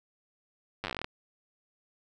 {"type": "slowing click train", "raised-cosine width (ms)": 0.3, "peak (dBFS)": -18, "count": 13, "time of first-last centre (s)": [0.84, 1.044], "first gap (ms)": 9, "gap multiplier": 1.11, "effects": []}